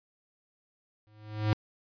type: tone with exponential growth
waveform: square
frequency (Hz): 106.9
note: A2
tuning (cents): -49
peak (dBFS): -22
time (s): 1.07-1.53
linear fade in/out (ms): 0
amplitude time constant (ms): 99
effects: resampled to 11025 Hz